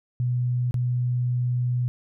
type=tone with dropouts; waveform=sine; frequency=123.47 Hz; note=B2; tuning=in tune; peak=-21 dBFS; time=0.2-1.88 s; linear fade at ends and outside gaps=0 ms; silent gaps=0.71-0.742 s; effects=none